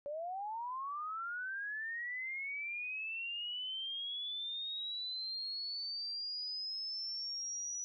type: linear sweep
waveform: sine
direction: up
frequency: 561 to 5900 Hz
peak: -38 dBFS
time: 0.06-7.84 s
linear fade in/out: 0 ms
effects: none